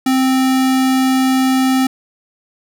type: tone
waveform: square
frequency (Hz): 261.6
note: C4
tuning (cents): 0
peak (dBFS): -12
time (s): 0.06-1.87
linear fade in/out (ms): 5
effects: none